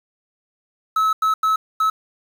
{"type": "tone bursts at uneven times", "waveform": "triangle", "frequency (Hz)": 1295, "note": "E6", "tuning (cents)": -31, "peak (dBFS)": -13, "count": 4, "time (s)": [[0.96, 1.13], [1.22, 1.34], [1.43, 1.56], [1.8, 1.9]], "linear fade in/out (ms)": 5, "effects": ["7-bit"]}